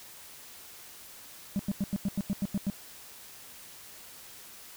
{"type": "tone bursts", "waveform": "sine", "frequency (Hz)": 198.7, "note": "G3", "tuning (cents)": 24, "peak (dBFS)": -23, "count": 10, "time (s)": [1.56, 2.7], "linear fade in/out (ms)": 0, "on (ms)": 33, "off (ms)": 90, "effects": ["tanh soft clip ceiling -25 dBFS", "white hiss -49 dBFS RMS until 4.76 s"]}